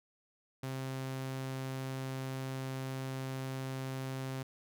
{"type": "tone", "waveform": "sawtooth", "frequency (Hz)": 132.3, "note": "C3", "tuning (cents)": 20, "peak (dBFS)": -33, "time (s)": [0.63, 4.43], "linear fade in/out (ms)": 5, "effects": []}